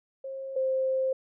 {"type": "tone pair in turn", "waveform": "sine", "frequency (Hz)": [536, 525.6], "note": ["C5", "C5"], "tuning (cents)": [42, 8], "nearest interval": "unison", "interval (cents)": 34, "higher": "first", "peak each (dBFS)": [-34, -24], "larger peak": "second", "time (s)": [[0.24, 0.56], [0.56, 1.13]], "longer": "second", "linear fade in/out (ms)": 5, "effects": []}